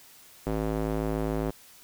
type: tone with band-pass filter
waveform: square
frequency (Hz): 53.6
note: A1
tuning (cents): -45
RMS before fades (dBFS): -29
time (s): 0.46-1.51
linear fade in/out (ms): 10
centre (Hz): 410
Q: 0.88
effects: white hiss -53 dBFS RMS until 1.83 s